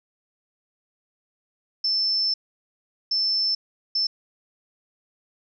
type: tone bursts at uneven times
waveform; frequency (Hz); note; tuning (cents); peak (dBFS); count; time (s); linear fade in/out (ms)
sine; 5300; E8; +9; -20; 3; 1.84-2.34 / 3.11-3.55 / 3.95-4.07; 5
effects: none